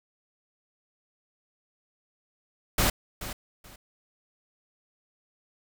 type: noise with echo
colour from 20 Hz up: pink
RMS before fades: -23 dBFS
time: 2.78-2.9 s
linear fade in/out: 5 ms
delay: 430 ms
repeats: 2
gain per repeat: -13 dB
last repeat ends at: 3.76 s
effects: none